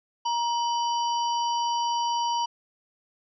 harmonic tone with a mistuned harmonic, 944 Hz, A#5, 22 cents sharp, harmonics 1 / 3 / 5 / 6, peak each -24 / -34 / -38 / -40 dBFS, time 0.25-2.46 s, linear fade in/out 10 ms, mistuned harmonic 3, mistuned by +95 cents, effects none

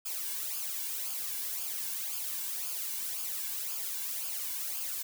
blue noise with flanger, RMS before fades -36 dBFS, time 0.05-5.03 s, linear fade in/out 10 ms, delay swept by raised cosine 0.51 to 1.61 ms, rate 1.9 Hz, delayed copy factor -0.65, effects none

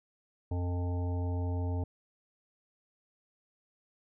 harmonic tone, 88.7 Hz, F2, 27 cents sharp, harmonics 1 / 3 / 5 / 7 / 9 / 10, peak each -30 / -40 / -44 / -47 / -49 / -50 dBFS, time 0.51-1.84 s, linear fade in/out 5 ms, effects none

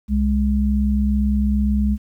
sine tone pair together, 65.41 / 207.7 Hz, C2 / G#3, 0 / 0 cents, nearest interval octave + minor sixth, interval 2000 cents, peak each -18 dBFS, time 0.08-1.98 s, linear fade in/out 50 ms, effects 9-bit

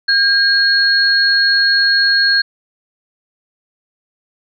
sine tone pair together, 1610 / 4306 Hz, G6 / C8, +46 / +49 cents, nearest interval octave + perfect fourth, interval 1703 cents, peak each -12 / -13 dBFS, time 0.08-2.42 s, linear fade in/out 10 ms, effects none

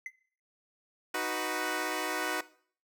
triangle tone with exponential decay, 2046 Hz, C7, 39 cents flat, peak -31 dBFS, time 0.06-0.14 s, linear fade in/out 2 ms, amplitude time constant 16 ms
10% pulse chord, B major, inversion first, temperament equal, 311.1 / 370 / 493.9 Hz, D#4 / F#4 / B4, 0 / 0 / 0 cents, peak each -28 / -26 / -28 dBFS, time 1.14-2.41 s, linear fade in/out 5 ms
effects noise-tail reverb RT60 0.5 s tail -18 dB re dry

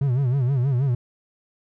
triangle tone with vibrato, 130.7 Hz, C3, 1 cent flat, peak -16 dBFS, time 0.01-0.95 s, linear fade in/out 5 ms, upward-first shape sine, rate 6.3 Hz, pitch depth 150 cents each way, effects none

